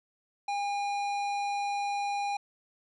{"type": "tone with tanh clipping", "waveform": "sine", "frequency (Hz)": 810, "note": "G#5", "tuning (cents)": -43, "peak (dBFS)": -31, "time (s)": [0.48, 2.37], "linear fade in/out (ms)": 5, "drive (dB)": 15, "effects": ["resampled to 24000 Hz"]}